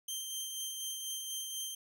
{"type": "tone with tremolo", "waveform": "15% pulse", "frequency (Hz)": 3145, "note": "G7", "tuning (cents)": 5, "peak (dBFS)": -29, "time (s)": [0.08, 1.75], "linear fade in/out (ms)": 5, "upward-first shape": "sine", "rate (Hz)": 4.1, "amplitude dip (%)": 35, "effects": []}